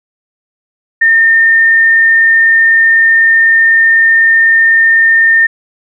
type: tone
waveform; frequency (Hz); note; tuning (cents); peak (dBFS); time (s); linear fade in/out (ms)
sine; 1816; A#6; -46; -4; 1.01-5.47; 10
effects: none